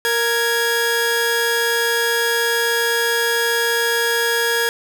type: tone pair together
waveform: sawtooth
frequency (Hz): 466.2 / 1661.2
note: A#4 / G#6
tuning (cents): 0 / 0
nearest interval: octave + minor seventh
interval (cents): 2200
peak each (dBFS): -16 / -15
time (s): 0.05-4.69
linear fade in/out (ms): 0
effects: none